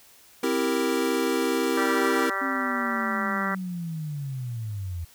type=chord; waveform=square; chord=C dominant seventh; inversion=none; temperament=equal; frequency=261.6 / 329.6 / 392 / 466.2 Hz; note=C4 / E4 / G4 / Bb4; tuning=0 / 0 / 0 / 0 cents; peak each=-29 dBFS; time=0.43-2.3 s; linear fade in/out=5 ms
type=harmonic tone; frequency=194.8 Hz; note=G3; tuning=11 cents flat; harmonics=2 / 3 / 4 / 5 / 6 / 7 / 8 / 9 / 10; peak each=-39 / -37 / -38 / -37 / -32 / -31 / -34 / -37 / -32 dBFS; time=1.77-3.55 s; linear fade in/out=5 ms
type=linear sweep; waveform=sine; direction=down; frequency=271.8 to 81 Hz; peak=-29 dBFS; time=2.41-5.05 s; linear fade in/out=10 ms
effects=white hiss -54 dBFS RMS until 5.14 s